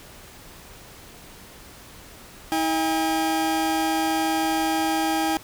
40% pulse tone pair together, 320 / 806.3 Hz, D#4 / G5, +49 / +49 cents, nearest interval octave + major third, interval 1600 cents, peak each -23 dBFS, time 2.52-5.37 s, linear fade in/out 0 ms, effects pink hiss -45 dBFS RMS until 5.43 s

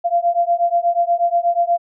sine beating tone pair, 686 / 694.3 Hz, F5 / F5, -31 / -10 cents, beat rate 8.3 Hz, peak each -17 dBFS, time 0.04-1.78 s, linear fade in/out 20 ms, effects none

